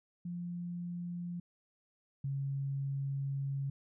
sine tone pair in turn, 174.61 / 137.91 Hz, F3 / C#3, 0 / -9 cents, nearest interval major third, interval 409 cents, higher first, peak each -37 / -33 dBFS, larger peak second, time 0.25-1.4 / 2.24-3.7 s, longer second, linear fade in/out 5 ms, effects none

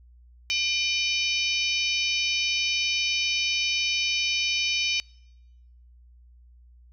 harmonic tone with a mistuned harmonic, 754 Hz, F#5, 32 cents sharp, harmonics 3 / 4 / 5 / 6 / 7 / 8, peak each -27 / -28 / -33 / -34 / -32 / -35 dBFS, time 0.5-5 s, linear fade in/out 0 ms, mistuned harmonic 3, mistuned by +100 cents, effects noise-tail reverb RT60 1.0 s tail -26 dB re dry + added 60 Hz sine -50 dBFS peak until 6.92 s

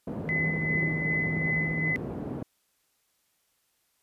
pink band-pass noise, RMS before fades -35 dBFS, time 0.07-2.43 s, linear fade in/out 5 ms, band 140 to 450 Hz, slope 12 dB/octave
sine tone, 160 Hz, D#3, 49 cents sharp, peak -30 dBFS, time 0.25-1.94 s, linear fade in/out 5 ms
sine tone with tremolo, 2022 Hz, B6, 40 cents sharp, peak -25 dBFS, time 0.29-1.96 s, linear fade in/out 0 ms, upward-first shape sine, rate 2.6 Hz, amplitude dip 50%
effects white hiss -72 dBFS RMS until 4.02 s + resampled to 32000 Hz

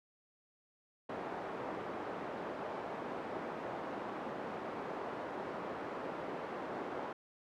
pink band-pass noise, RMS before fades -42 dBFS, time 1.09-7.13 s, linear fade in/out 5 ms, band 320 to 1100 Hz, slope 12 dB/octave, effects none

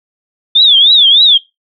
sine tone with vibrato, 3513 Hz, A7, 3 cents flat, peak -3 dBFS, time 0.55-1.38 s, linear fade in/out 10 ms, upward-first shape triangle, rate 3.3 Hz, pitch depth 210 cents each way, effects noise-tail reverb RT60 0.2 s tail -20 dB re dry

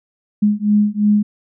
sine beating tone pair, 207 / 209.9 Hz, G#3 / G#3, -5 / +19 cents, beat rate 2.9 Hz, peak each -15 dBFS, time 0.42-1.23 s, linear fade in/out 10 ms, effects none

